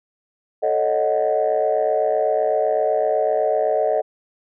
sine chord, D# half-diminished seventh, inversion second, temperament equal, 440 / 554.4 / 622.3 / 740 Hz, A4 / C#5 / D#5 / F#5, 0 / 0 / 0 / 0 cents, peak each -22 / -23 / -19 / -23 dBFS, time 0.62-4.02 s, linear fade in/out 20 ms, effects tanh soft clip ceiling -9 dBFS

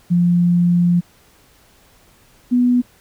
sine tone pair in turn, 174.61 / 246.2 Hz, F3 / B3, 0 / -5 cents, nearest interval tritone, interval 595 cents, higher second, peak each -11 dBFS, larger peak neither, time 0.1-1.01 / 2.51-2.82 s, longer first, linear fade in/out 20 ms, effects pink hiss -52 dBFS RMS until 3 s

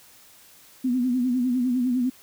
sine tone with vibrato, 249.8 Hz, B3, 20 cents sharp, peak -20 dBFS, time 0.84-2.1 s, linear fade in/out 10 ms, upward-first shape sine, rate 9.9 Hz, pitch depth 72 cents each way, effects white hiss -52 dBFS RMS until 2.22 s

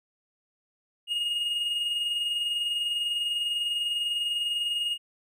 triangle tone pair together, 2858 / 2878 Hz, F7 / F#7, +39 / -49 cents, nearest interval unison, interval 12 cents, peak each -25 / -36 dBFS, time 1.07-4.98 s, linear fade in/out 50 ms, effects none

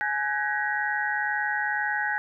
sine tone cluster, 838 / 1510 / 1652 / 1902 Hz, G#5 / F#6 / G#6 / A#6, +15 / +35 / -10 / +34 cents, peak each -30 dBFS, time 0.01-2.18 s, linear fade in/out 0 ms, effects none

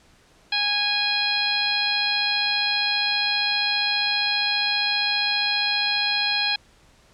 harmonic tone with a mistuned harmonic, 825 Hz, G#5, 12 cents flat, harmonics 1 / 2 / 3 / 4 / 5 / 6, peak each -31 / -29 / -26 / -27 / -24 / -33 dBFS, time 0.52-6.56 s, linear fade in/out 5 ms, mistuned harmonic 6, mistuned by +40 cents, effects pink hiss -56 dBFS RMS until 7.13 s + low-pass 8000 Hz 12 dB/octave

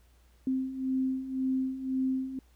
sine beating tone pair, 260.5 / 262.4 Hz, C4 / C4, -7 / +5 cents, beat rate 1.9 Hz, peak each -34 / -29 dBFS, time 0.47-2.39 s, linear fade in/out 2 ms, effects added 60 Hz sine -59 dBFS peak until 2.55 s + pink hiss -68 dBFS RMS until 2.55 s

